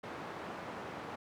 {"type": "band-pass noise", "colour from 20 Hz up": "white", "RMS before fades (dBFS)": -44, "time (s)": [0.03, 1.16], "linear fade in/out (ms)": 10, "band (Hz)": [120, 1100], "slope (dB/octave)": 12, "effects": []}